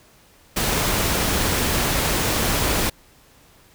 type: noise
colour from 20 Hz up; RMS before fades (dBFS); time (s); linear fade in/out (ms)
pink; -21; 0.56-2.9; 10
effects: pink hiss -53 dBFS RMS until 3.74 s